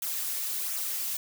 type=noise with flanger; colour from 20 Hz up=blue; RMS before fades=-32 dBFS; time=0.02-1.17 s; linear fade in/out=2 ms; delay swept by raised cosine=0.21 to 4.11 ms; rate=1.4 Hz; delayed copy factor=-0.55; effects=none